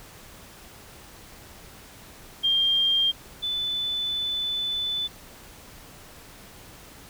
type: tone pair in turn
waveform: sine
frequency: 3196 / 3500 Hz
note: G7 / A7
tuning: +33 / -10 cents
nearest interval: major second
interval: 157 cents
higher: second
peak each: -19 / -25 dBFS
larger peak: first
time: 2.43-3.12 / 3.42-5.08 s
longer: second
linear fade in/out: 20 ms
effects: pink hiss -47 dBFS RMS until 7.09 s